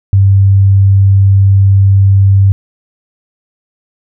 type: tone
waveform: sine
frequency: 97.9 Hz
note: G2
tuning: 2 cents flat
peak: -3 dBFS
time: 0.13-2.52 s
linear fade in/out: 0 ms
effects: none